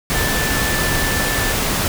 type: tone in noise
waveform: sine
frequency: 1760 Hz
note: A6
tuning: in tune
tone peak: -23 dBFS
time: 0.15-1.52 s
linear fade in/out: 0 ms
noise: pink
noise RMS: -19 dBFS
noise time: 0.1-1.88 s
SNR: -7 dB
effects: none